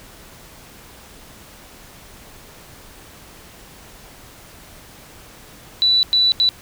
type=tone bursts at uneven times; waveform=sine; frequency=3961 Hz; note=B7; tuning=4 cents sharp; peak=-12 dBFS; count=3; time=5.82-6.03 / 6.13-6.32 / 6.4-6.49 s; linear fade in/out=0 ms; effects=pink hiss -43 dBFS RMS until 6.61 s